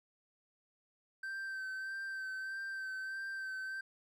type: tone with vibrato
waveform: triangle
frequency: 1555 Hz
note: G6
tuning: 14 cents flat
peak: -37 dBFS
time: 1.23-3.81 s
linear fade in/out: 5 ms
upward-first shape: sine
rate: 1.6 Hz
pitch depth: 23 cents each way
effects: none